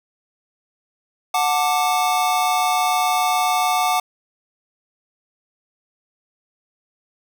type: chord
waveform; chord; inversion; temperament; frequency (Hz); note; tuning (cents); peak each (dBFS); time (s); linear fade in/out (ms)
square; D major; first; just; 734.2 / 881 / 1174.7; F#5 / A5 / D6; -14 / +2 / 0; -20 / -24 / -23; 1.34-4; 5
effects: none